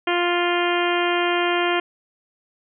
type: harmonic tone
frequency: 350 Hz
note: F4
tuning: 4 cents sharp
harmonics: 1 / 2 / 3 / 4 / 5 / 6 / 7 / 8 / 9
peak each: -22 / -25 / -27 / -28 / -29 / -30 / -30 / -31 / -32 dBFS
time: 0.07-1.8 s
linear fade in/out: 5 ms
effects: none